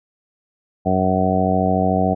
harmonic tone, 93.6 Hz, F#2, 20 cents sharp, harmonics 1 / 2 / 3 / 4 / 5 / 6 / 7 / 8, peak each -24 / -20 / -24 / -29 / -25 / -28 / -22 / -21 dBFS, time 0.85-2.15 s, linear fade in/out 20 ms, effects none

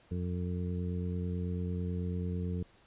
harmonic tone, 89.1 Hz, F2, 35 cents sharp, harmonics 1 / 2 / 3 / 4 / 5, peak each -34 / -36 / -46 / -48 / -44 dBFS, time 0.11-2.63 s, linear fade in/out 5 ms, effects pink hiss -63 dBFS RMS until 2.86 s + resampled to 8000 Hz

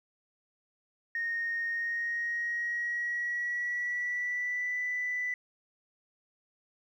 sine tone with pitch glide, 1853 to 1986 Hz, A#6 to B6, -11 to +9 cents, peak -29 dBFS, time 1.15-5.34 s, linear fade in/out 2 ms, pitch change +120 cents, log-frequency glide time 1.69-4.78 s, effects tanh soft clip ceiling -25 dBFS + 11-bit

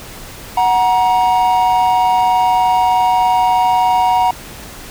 triangle tone pair together, 740 / 945.6 Hz, F#5 / A#5, 0 / +24 cents, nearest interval major third, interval 424 cents, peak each -11 dBFS, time 0.57-4.31 s, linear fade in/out 5 ms, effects pink hiss -33 dBFS RMS until 4.9 s

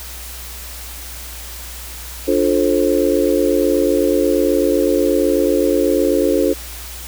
sine chord, D minor seventh, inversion none, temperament just, 293.7 / 352.4 / 440.5 / 528.6 Hz, D4 / F4 / A4 / C5, 0 / +16 / +2 / +18 cents, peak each -18 dBFS, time 2.27-6.54 s, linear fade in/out 20 ms, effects added 60 Hz sine -33 dBFS peak until 7.07 s + white hiss -33 dBFS RMS until 7.07 s

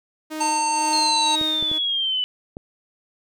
sawtooth tone with tremolo, 311.1 Hz, D#4, in tune, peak -23 dBFS, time 0.3-1.79 s, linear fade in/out 20 ms, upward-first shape sine, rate 2 Hz, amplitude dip 65%
harmonic tone, 905 Hz, A5, 48 cents sharp, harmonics 1 / 3 / 5 / 7 / 9, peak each -20 / -31 / -31 / -30 / -30 dBFS, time 0.4-1.36 s, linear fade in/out 10 ms
sine exponential sweep, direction down, 4285 to 2974 Hz, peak -20 dBFS, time 0.93-2.24 s, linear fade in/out 0 ms
clicks, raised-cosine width 2 ms, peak -20 dBFS, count 4, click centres 1.413 / 1.626 / 1.715 / 2.569 s
effects none

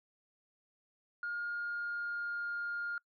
sine tone with pitch glide, 1421 to 1412 Hz, F6 to F6, +30 to +19 cents, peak -34 dBFS, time 1.23-2.98 s, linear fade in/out 2 ms, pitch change -11 cents, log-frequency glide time 1.34-2.53 s, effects noise-tail reverb RT60 0.1 s tail -26 dB re dry + tanh soft clip ceiling -31 dBFS

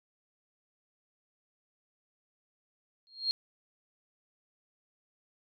sine tone with exponential growth, 4240 Hz, C8, 22 cents sharp, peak -23 dBFS, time 3.07-3.31 s, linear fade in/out 0 ms, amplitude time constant 51 ms, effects none

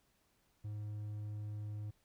triangle tone, 105.1 Hz, G#2, 21 cents sharp, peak -38 dBFS, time 0.64-1.91 s, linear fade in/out 10 ms, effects pink hiss -75 dBFS RMS until 2.04 s

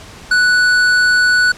sine tone with tanh clipping, 1480 Hz, F#6, in tune, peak -11 dBFS, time 0.31-1.52 s, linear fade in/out 5 ms, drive 15 dB, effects pink hiss -36 dBFS RMS until 1.57 s + low-pass 8000 Hz 12 dB/octave

